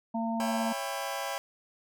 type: harmonic tone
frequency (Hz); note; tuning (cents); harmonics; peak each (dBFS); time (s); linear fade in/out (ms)
227.4; A#3; -43; 1 / 3 / 4; -30 / -35 / -36; 0.14-0.73; 10
type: chord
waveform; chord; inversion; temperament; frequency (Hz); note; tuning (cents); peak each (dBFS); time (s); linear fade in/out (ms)
sawtooth; C# half-diminished seventh; none; just; 554.4 / 665.2 / 798.3 / 997.9; C#5 / E5 / G5 / B5; 0 / +16 / +31 / +18; -34 / -35 / -33 / -35; 0.4-1.38; 0
effects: none